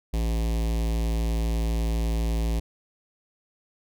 square tone with notch filter, 56 Hz, A1, 31 cents sharp, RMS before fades -25 dBFS, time 0.13-2.6 s, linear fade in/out 10 ms, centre 1400 Hz, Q 1, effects none

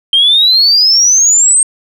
sine exponential sweep, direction up, 3136 to 8520 Hz, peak -4 dBFS, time 0.13-1.63 s, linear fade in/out 2 ms, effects tanh soft clip ceiling 0 dBFS

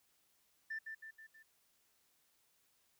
sine tone with echo, 1776 Hz, A6, 16 cents sharp, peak -38 dBFS, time 0.7-0.79 s, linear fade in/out 10 ms, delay 160 ms, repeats 4, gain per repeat -5 dB, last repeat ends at 1.43 s, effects tanh soft clip ceiling -36 dBFS + white hiss -75 dBFS RMS until 2.99 s

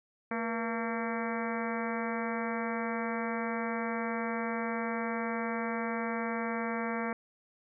harmonic tone with a mistuned harmonic, 227.6 Hz, A#3, 41 cents flat, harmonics 1 / 2 / 3 / 4 / 5 / 6 / 7 / 8 / 9 / 10, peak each -35 / -38 / -40 / -41 / -42 / -43 / -43 / -44 / -45 / -45 dBFS, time 0.31-7.13 s, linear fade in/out 2 ms, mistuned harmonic 2, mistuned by +74 cents, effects none

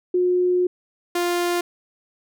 sine / sawtooth tone pair in turn, 360.4 / 349.9 Hz, F#4 / F4, -45 / +3 cents, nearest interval minor second, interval 52 cents, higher first, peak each -16 dBFS, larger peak neither, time 0.14-0.67 / 1.15-1.61 s, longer first, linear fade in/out 5 ms, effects none

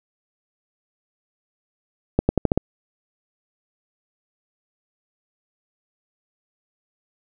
accelerating click train, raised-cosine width 2 ms, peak -3 dBFS, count 6, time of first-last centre 2.19-2.576 s, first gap 100 ms, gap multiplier 0.87, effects none

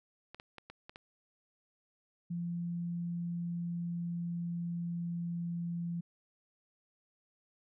clicks, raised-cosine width 0.3 ms, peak -31 dBFS, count 6, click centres 0.346 / 0.399 / 0.583 / 0.7 / 0.895 / 0.959 s
sine tone with pitch glide, 172.1 to 171.01 Hz, F3 to F3, -25 to -36 cents, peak -34 dBFS, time 2.3-6.01 s, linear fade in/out 10 ms, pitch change -11 cents, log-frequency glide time 3.08-5.86 s
effects none

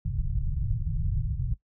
pink low-pass noise, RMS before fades -28 dBFS, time 0.05-1.54 s, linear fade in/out 5 ms, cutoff 160 Hz, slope 96 dB/octave, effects noise-tail reverb RT60 0.1 s tail -17 dB re dry

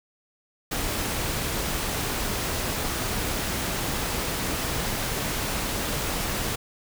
pink noise, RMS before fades -28 dBFS, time 0.71-6.56 s, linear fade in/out 10 ms, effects none

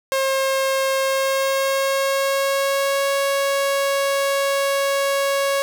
sawtooth tone with pitch glide, 536 to 553.9 Hz, C5 to C#5, +42 to -1 cents, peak -14 dBFS, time 0.12-5.62 s, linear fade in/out 0 ms, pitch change +57 cents, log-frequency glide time 1.01-3.1 s, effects none

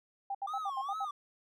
sine tone bursts, 792 Hz, G5, 18 cents sharp, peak -33 dBFS, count 7, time 0.3-1.05 s, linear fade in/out 5 ms, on 48 ms, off 69 ms
triangle tone with vibrato, 1170 Hz, D6, 7 cents flat, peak -34 dBFS, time 0.47-1.11 s, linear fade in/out 5 ms, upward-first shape sine, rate 2.4 Hz, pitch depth 180 cents each way
effects none

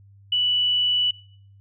sine tone, 2960 Hz, F#7, in tune, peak -18 dBFS, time 0.32-1.11 s, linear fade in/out 5 ms, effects noise-tail reverb RT60 0.6 s tail -22 dB re dry + added 99 Hz sine -48 dBFS peak until 1.6 s

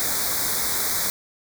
white band-stop noise, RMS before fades -24 dBFS, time 0-1.1 s, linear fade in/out 0 ms, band 2300 to 3500 Hz, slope 96 dB/octave, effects none

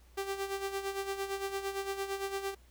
sawtooth tone with tremolo, 392 Hz, G4, in tune, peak -28 dBFS, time 0.17-2.55 s, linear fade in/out 10 ms, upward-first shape sine, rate 8.8 Hz, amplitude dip 65%, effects added 60 Hz sine -57 dBFS peak until 2.7 s + pink hiss -66 dBFS RMS until 2.7 s

